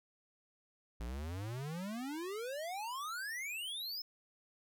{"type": "exponential sweep", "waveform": "square", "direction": "up", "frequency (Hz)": [53.8, 5274], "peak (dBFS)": -40, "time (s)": [1, 4.02], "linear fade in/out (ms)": 5, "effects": []}